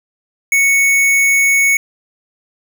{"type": "tone", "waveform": "square", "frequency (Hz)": 2217, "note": "C#7", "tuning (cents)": 0, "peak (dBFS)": -10, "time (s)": [0.52, 1.77], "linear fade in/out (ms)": 2, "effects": []}